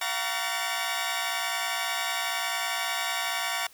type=tone cluster; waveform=15% pulse; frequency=692 / 753 / 941 / 1135 / 1797 Hz; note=F5 / F#5 / A#5 / C#6 / A6; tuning=-16 / +30 / +16 / +41 / +36 cents; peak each=-28 dBFS; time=0.01-3.67 s; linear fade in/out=5 ms; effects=white hiss -55 dBFS RMS until 3.73 s

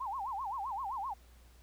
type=tone with vibrato; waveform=sine; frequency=921 Hz; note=A#5; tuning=21 cents flat; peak=-35 dBFS; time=0-1.14 s; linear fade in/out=10 ms; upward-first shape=sine; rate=7.7 Hz; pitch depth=300 cents each way; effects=added 60 Hz sine -57 dBFS peak until 1.62 s + pink hiss -65 dBFS RMS until 1.62 s

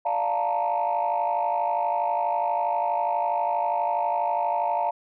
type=chord; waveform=sine; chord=Bb major seventh; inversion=first; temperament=equal; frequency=587.3 / 698.5 / 880 / 932.3 Hz; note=D5 / F5 / A5 / Bb5; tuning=0 / 0 / 0 / 0 cents; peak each=-30 / -25 / -26 / -27 dBFS; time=0.05-4.91 s; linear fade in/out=10 ms; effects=tanh soft clip ceiling -16 dBFS

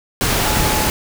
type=tone in noise; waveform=sine; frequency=854 Hz; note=G#5; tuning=48 cents sharp; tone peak=-23 dBFS; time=0.46-0.88 s; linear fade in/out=0 ms; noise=pink; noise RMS=-17 dBFS; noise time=0.21-0.9 s; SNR=-9 dB; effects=none

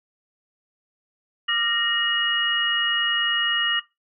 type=tone cluster; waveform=sine; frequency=1190 / 1388 / 1859 / 2889 Hz; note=D6 / F6 / A#6 / F#7; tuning=+22 / -11 / -5 / -42 cents; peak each=-31 / -31 / -25 / -22 dBFS; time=1.48-3.8 s; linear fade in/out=10 ms; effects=noise-tail reverb RT60 0.2 s tail -17 dB re dry

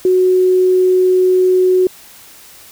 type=tone; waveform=sine; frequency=368.9 Hz; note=F#4; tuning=5 cents flat; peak=-8 dBFS; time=0.05-1.87 s; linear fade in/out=2 ms; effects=white hiss -40 dBFS RMS until 2.71 s

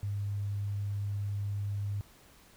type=tone; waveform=sine; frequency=101.3 Hz; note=G#2; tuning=43 cents flat; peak=-31 dBFS; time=0.03-2.01 s; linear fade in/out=0 ms; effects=pink hiss -59 dBFS RMS until 2.56 s

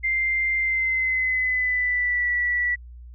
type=tone with pitch glide; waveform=sine; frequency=2093 to 1952.8 Hz; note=C7 to B6; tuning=0 to -20 cents; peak=-20 dBFS; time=0.03-2.76 s; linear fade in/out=20 ms; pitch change=-120 cents; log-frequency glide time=0.58-2.29 s; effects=added 60 Hz sine -39 dBFS peak until 3.14 s

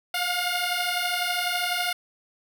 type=beating tone pair; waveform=10% pulse; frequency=707 / 719 Hz; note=F5 / F#5; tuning=+21 / -50 cents; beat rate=12 Hz; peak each=-19 / -19 dBFS; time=0.14-1.93 s; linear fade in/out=5 ms; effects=none

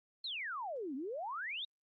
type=exponential two-way sweep; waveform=sine; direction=down then up; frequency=4348 to 250.8 to 3856 Hz; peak=-38 dBFS; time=0.24-1.65 s; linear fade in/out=5 ms; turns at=0.95 s; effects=Opus 48 kbps

